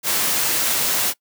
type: high-pass noise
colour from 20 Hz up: white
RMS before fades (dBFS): -20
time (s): 0.03-1.14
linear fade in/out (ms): 50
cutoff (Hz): 110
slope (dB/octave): 12
effects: noise-tail reverb RT60 0.1 s tail -22 dB re dry